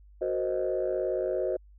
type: chord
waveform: sine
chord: C half-diminished seventh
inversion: second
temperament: equal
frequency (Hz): 370 / 466.2 / 523.3 / 622.3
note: Gb4 / Bb4 / C5 / Eb5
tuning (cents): 0 / 0 / 0 / 0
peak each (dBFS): -30 / -35 / -30 / -31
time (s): 0.21-1.57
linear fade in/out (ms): 10
effects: tanh soft clip ceiling -19 dBFS + added 50 Hz sine -51 dBFS peak until 1.78 s